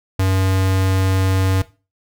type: tone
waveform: square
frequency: 94.9 Hz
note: F#2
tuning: 44 cents sharp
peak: -15 dBFS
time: 0.19-1.62 s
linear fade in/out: 5 ms
effects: noise-tail reverb RT60 0.3 s tail -17 dB re dry